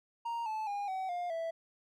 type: tone with pitch steps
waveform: triangle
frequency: 932.3 / 869.9 / 811.6 / 757.3 / 706.6 / 659.2 Hz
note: A#5 / A5 / G#5 / F#5 / F5 / E5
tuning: 0 / -20 / -40 / +40 / +20 / 0 cents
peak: -32 dBFS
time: 0.25-1.51 s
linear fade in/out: 10 ms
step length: 210 ms
effects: none